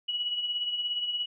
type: tone with tremolo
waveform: sine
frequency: 2928 Hz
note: F#7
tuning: 19 cents flat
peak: -26 dBFS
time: 0.08-1.26 s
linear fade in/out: 10 ms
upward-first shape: sine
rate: 17 Hz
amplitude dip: 50%
effects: none